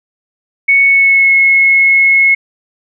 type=tone with pitch glide; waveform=sine; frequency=2217 to 2178 Hz; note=C#7 to C#7; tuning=0 to -31 cents; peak=-5 dBFS; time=0.68-2.35 s; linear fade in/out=10 ms; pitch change=-31 cents; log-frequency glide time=0.84-1.34 s; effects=none